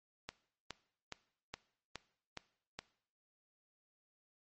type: click train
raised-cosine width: 0.2 ms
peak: -24 dBFS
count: 7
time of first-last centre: 0.29-2.79 s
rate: 2.4 Hz
effects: noise-tail reverb RT60 0.6 s tail -19 dB re dry + MP3 32 kbps